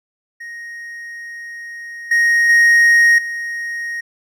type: tone with level steps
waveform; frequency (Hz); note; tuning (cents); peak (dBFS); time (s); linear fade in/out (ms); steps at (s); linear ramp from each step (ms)
triangle; 1871; A#6; +6; -27 / -9 / -6 / -20; 0.4-4.01; 10; 2.11 / 2.49 / 3.18; 5
effects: none